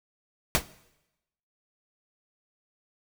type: noise with exponential decay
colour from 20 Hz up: pink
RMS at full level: -18 dBFS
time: 0.55-0.65 s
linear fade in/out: 0 ms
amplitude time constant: 21 ms
effects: noise-tail reverb RT60 0.9 s tail -18 dB re dry